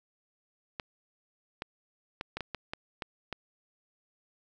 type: clicks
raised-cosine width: 0.3 ms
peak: -19 dBFS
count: 9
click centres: 0.798 / 1.621 / 2.211 / 2.37 / 2.407 / 2.547 / 2.735 / 3.022 / 3.327 s
effects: none